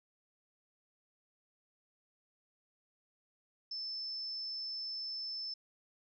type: tone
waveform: sine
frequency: 5274 Hz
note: E8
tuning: in tune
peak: -38 dBFS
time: 3.71-5.54 s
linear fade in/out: 5 ms
effects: none